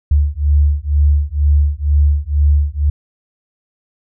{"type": "beating tone pair", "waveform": "sine", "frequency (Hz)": [72, 74.1], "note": ["D2", "D2"], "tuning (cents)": [-34, 16], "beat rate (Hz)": 2.1, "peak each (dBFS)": -13, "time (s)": [0.11, 2.9], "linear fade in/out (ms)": 5, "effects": []}